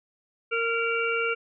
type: harmonic tone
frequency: 461.8 Hz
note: A#4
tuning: 16 cents flat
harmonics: 1 / 3 / 5 / 6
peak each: -28 / -28 / -30 / -32 dBFS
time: 0.51-1.35 s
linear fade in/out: 20 ms
effects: none